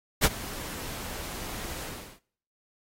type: noise with ADSR envelope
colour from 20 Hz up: pink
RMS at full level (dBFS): -18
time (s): 0.21-2.2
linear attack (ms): 33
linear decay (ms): 43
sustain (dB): -20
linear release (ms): 370
effects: noise-tail reverb RT60 0.6 s tail -24 dB re dry + AAC 48 kbps